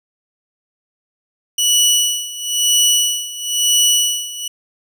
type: tone with tremolo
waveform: 20% pulse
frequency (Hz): 2945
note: F#7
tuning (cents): -9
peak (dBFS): -5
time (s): 1.58-4.48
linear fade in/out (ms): 5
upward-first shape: sine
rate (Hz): 1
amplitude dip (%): 85
effects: none